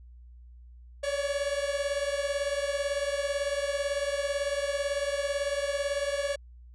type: beating tone pair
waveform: 45% pulse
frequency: 560 / 578 Hz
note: C#5 / D5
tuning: +18 / -28 cents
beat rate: 18 Hz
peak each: -30 / -32 dBFS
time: 1.03-6.36 s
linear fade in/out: 10 ms
effects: added 60 Hz sine -47 dBFS peak until 6.74 s + resampled to 24000 Hz